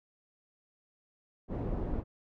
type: low-pass noise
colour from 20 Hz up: pink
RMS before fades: -34 dBFS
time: 1.48-2.04 s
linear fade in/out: 50 ms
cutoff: 500 Hz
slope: 12 dB/octave
effects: none